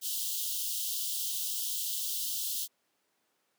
white high-pass noise, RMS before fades -34 dBFS, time 0.01-2.68 s, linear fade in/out 50 ms, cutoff 2900 Hz, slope 96 dB/octave, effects pink hiss -75 dBFS RMS until 3.58 s + high-pass 300 Hz 12 dB/octave

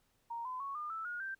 sine tone with pitch steps, 932.3 / 1016.7 / 1108.7 / 1209 / 1318.5 / 1437.8 / 1567.9 Hz, A#5 / B5 / C#6 / D6 / E6 / F6 / G6, 0 / +50 / 0 / +50 / 0 / +50 / 0 cents, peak -38 dBFS, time 0.3-1.35 s, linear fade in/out 10 ms, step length 150 ms, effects pink hiss -75 dBFS RMS until 1.39 s

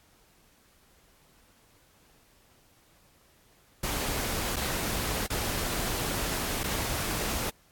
pink noise with dropouts, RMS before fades -31 dBFS, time 3.83-7.5 s, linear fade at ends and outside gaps 5 ms, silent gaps 4.56-4.565 / 5.267-5.301 / 6.635-6.639 s, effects pink hiss -62 dBFS RMS until 7.71 s + AAC 64 kbps

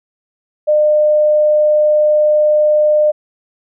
sine tone, 604 Hz, D5, 48 cents sharp, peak -8 dBFS, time 0.67-3.12 s, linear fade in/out 20 ms, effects none

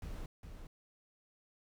brown noise with echo, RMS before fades -43 dBFS, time 0.02-0.26 s, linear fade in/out 2 ms, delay 410 ms, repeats 1, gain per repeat -6 dB, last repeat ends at 0.67 s, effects none

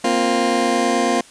20% pulse chord, Bb suspended second, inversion none, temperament just, 233.1 / 262.2 / 349.6 Hz, Bb3 / C4 / F4, 0 / +4 / +2 cents, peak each -16 dBFS, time 0.04-1.21 s, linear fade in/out 5 ms, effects white hiss -45 dBFS RMS until 1.3 s + resampled to 22050 Hz

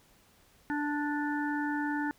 harmonic tone, 293.7 Hz, D4, in tune, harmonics 1 / 3 / 5 / 6, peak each -31 / -36 / -38 / -39 dBFS, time 0.7-2.11 s, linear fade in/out 0 ms, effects pink hiss -63 dBFS RMS until 2.18 s

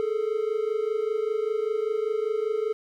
triangle tone pair together, 421.7 / 446.8 Hz, G#4 / A4, +26 / +27 cents, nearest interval minor second, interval 101 cents, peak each -25 dBFS, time 0-2.73 s, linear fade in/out 0 ms, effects none

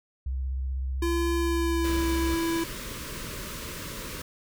sine tone with vibrato, 65.5 Hz, C2, 2 cents sharp, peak -27 dBFS, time 0.26-2.35 s, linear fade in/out 5 ms, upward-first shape square, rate 16 Hz, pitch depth 38 cents each way
square tone with pitch glide, 340.4 to 331.7 Hz, F4 to E4, -44 to +11 cents, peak -26 dBFS, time 1.02-2.64 s, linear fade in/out 5 ms, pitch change -45 cents, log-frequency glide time 1.35-2.09 s
pink band-stop noise, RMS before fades -37 dBFS, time 1.84-4.22 s, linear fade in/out 5 ms, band 620 to 950 Hz, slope 96 dB/octave
effects none

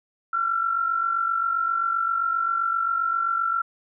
sine tone pair together, 1349.3 / 1396.9 Hz, E6 / F6, +40 / 0 cents, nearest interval minor second, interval 60 cents, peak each -22 / -28 dBFS, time 0.33-3.62 s, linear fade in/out 5 ms, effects none

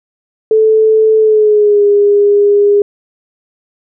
sine tone with pitch glide, 437.6 to 408.3 Hz, A4 to G#4, -9 to -29 cents, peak -5 dBFS, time 0.51-2.82 s, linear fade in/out 2 ms, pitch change -120 cents, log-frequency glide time 1.18-1.84 s, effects none

